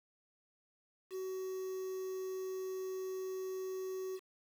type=tone with quantisation; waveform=triangle; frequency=376.1 Hz; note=F#4; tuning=28 cents sharp; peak=-36 dBFS; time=1.1-4.2 s; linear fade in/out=50 ms; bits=9; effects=none